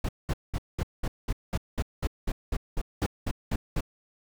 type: noise bursts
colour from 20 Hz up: brown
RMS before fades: -27 dBFS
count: 16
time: 0.04-3.808 s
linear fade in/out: 5 ms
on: 48 ms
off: 200 ms
effects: none